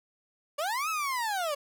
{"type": "linear two-way sweep", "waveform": "30% pulse", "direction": "up then down", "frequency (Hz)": [554.4, 1318.5, 554.4], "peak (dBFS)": -26, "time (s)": [0.58, 1.55], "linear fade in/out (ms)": 10, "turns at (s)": 0.89, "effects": []}